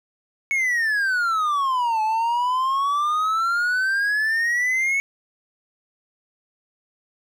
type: exponential two-way sweep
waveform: triangle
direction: down then up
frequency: 2219 to 860 to 2219 Hz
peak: -17 dBFS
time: 0.51-5 s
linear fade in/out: 0 ms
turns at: 2.02 s
effects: none